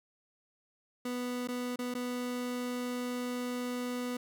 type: tone with dropouts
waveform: 30% pulse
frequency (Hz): 246.9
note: B3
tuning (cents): 0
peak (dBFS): -31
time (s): 1.05-4.17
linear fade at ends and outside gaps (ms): 5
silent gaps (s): 1.475-1.485 / 1.76-1.789 / 1.941-1.949
effects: none